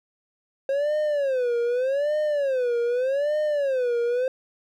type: tone with vibrato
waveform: triangle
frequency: 536 Hz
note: C5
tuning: 42 cents sharp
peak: -19 dBFS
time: 0.69-4.28 s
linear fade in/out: 2 ms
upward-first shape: sine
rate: 0.83 Hz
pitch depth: 220 cents each way
effects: none